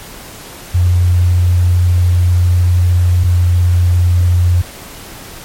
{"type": "tone pair in turn", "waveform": "sine", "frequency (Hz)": [88.7, 88.3], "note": ["F2", "F2"], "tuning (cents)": [27, 20], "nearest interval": "unison", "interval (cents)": 7, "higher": "first", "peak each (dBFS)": -7, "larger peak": "neither", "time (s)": [[0.74, 3.24], [3.24, 4.62]], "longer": "first", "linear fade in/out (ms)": 10, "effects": ["pink hiss -32 dBFS RMS until 5.44 s", "MP3 64 kbps"]}